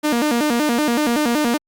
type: tone with vibrato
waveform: sawtooth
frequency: 267.1 Hz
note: C4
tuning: 36 cents sharp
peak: -12 dBFS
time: 0.03-1.58 s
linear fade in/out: 20 ms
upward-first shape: square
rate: 5.3 Hz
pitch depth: 210 cents each way
effects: Opus 48 kbps